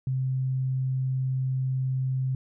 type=tone; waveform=sine; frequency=130.81 Hz; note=C3; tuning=in tune; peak=-24 dBFS; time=0.07-2.35 s; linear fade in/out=2 ms; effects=none